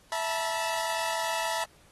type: chord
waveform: sawtooth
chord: E suspended fourth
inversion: none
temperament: equal with one note detuned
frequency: 659.3 / 880 / 966.9 Hz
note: E5 / A5 / B5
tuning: 0 / 0 / -37 cents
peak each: -29 dBFS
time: 0.12-1.64 s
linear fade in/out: 2 ms
effects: pink hiss -60 dBFS RMS until 1.91 s + AAC 32 kbps